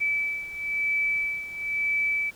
sine beating tone pair, 2306 / 2307 Hz, D7 / D7, -32 / -31 cents, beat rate 1 Hz, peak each -30 / -26 dBFS, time 0-2.31 s, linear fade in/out 20 ms, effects pink hiss -52 dBFS RMS until 2.35 s

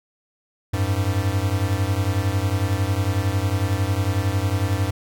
square beating tone pair, 92.5 / 103.5 Hz, F#2 / G#2, 0 / -5 cents, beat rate 11 Hz, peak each -23 dBFS, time 0.73-4.91 s, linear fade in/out 10 ms, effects none

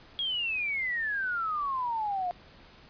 sine exponential sweep, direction down, 3322 to 698.5 Hz, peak -28 dBFS, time 0.19-2.31 s, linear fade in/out 0 ms, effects pink hiss -54 dBFS RMS until 2.89 s + resampled to 11025 Hz

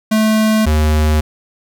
square tone pair in turn, 217.5 / 76.68 Hz, A3 / D#2, -20 / -25 cents, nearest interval octave + tritone, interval 1805 cents, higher first, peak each -11 dBFS, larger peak neither, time 0.11-0.66 / 0.66-1.21 s, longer neither, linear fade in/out 10 ms, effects none

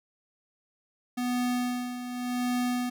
square tone with tremolo, 246.9 Hz, B3, in tune, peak -26 dBFS, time 1.17-2.9 s, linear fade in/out 10 ms, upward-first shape sine, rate 0.88 Hz, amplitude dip 65%, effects none

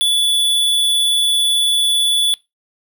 square tone, 3447 Hz, A7, 36 cents flat, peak -13 dBFS, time 0.01-2.34 s, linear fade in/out 0 ms, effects noise-tail reverb RT60 0.2 s tail -21 dB re dry

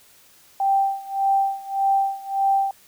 sine tone with tremolo, 784 Hz, G5, in tune, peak -15 dBFS, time 0.6-2.71 s, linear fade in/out 2 ms, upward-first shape sine, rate 1.7 Hz, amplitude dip 90%, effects white hiss -53 dBFS RMS until 2.87 s

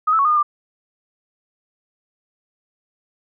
sine tone with pitch steps, 1251 / 1311 / 1113 / 1225 / 1216 / 1188 Hz, D#6 / E6 / C#6 / D#6 / D#6 / D6, +9 / -10 / +7 / -27 / -40 / +20 cents, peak -13 dBFS, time 0.07-0.43 s, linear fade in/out 10 ms, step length 60 ms, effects none

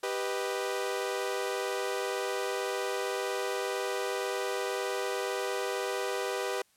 sawtooth chord, G augmented, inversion none, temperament equal, 392 / 493.9 / 622.3 Hz, G4 / B4 / D#5, 0 / 0 / 0 cents, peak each -30 / -30 / -35 dBFS, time 0.03-6.62 s, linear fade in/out 5 ms, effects white hiss -67 dBFS RMS until 6.76 s + low-pass 12000 Hz 12 dB/octave

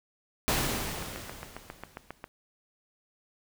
pink noise with exponential decay, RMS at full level -26 dBFS, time 0.48-2.28 s, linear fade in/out 0 ms, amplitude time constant 390 ms
click train, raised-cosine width 0.5 ms, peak -23 dBFS, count 11, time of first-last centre 0.89-2.241 s, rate 7.4 Hz
effects none

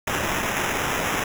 white noise with sample-and-hold, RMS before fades -25 dBFS, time 0.07-1.24 s, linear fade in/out 5 ms, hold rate 4410 Hz, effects none

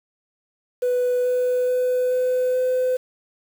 sine tone with pitch steps, 495.3 / 498.5 / 501.6 / 504.8 / 508 Hz, B4 / B4 / B4 / B4 / B4, +5 / +16 / +27 / +38 / +49 cents, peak -16 dBFS, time 0.82-2.97 s, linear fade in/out 10 ms, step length 430 ms, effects tanh soft clip ceiling -16 dBFS + 7-bit

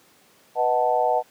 sine chord, B dominant seventh, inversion none, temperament equal, 493.9 / 622.3 / 740 / 880 Hz, B4 / D#5 / F#5 / A5, 0 / 0 / 0 / 0 cents, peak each -25 / -24 / -22 / -24 dBFS, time 0.55-1.23 s, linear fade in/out 50 ms, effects pink hiss -56 dBFS RMS until 1.3 s + high-pass 200 Hz 12 dB/octave

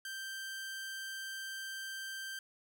sawtooth tone, 1568 Hz, G6, in tune, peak -37 dBFS, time 0.05-2.39 s, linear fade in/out 2 ms, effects none

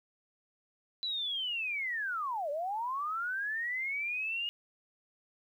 sine linear two-way sweep, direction down then up, 4000 to 557 to 2875 Hz, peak -32 dBFS, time 1.03-4.49 s, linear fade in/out 0 ms, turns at 2.5 s, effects 11-bit

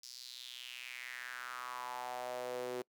sawtooth tone with high-pass filter sweep, 124.7 Hz, B2, 17 cents sharp, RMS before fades -44 dBFS, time 0.03-2.82 s, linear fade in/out 5 ms, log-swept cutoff 5300 to 390 Hz, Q 4.3, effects noise-tail reverb RT60 0.1 s tail -24 dB re dry

